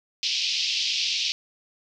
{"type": "band-pass noise", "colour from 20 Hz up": "white", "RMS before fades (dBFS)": -26, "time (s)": [0.23, 1.32], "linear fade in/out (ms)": 0, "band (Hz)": [2500, 5400], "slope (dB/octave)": 48, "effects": []}